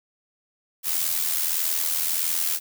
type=noise with amplitude modulation; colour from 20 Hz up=blue; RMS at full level=-22 dBFS; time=0.83-2.6 s; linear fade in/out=50 ms; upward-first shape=sine; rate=81.6 Hz; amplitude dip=60%; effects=none